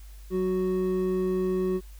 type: tone pair together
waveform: triangle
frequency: 186.18 / 370 Hz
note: F#3 / F#4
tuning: +11 / 0 cents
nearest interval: octave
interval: 1189 cents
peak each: -27 / -23 dBFS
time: 0.3-1.81 s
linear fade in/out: 50 ms
effects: added 50 Hz sine -42 dBFS peak until 1.99 s + white hiss -57 dBFS RMS until 1.99 s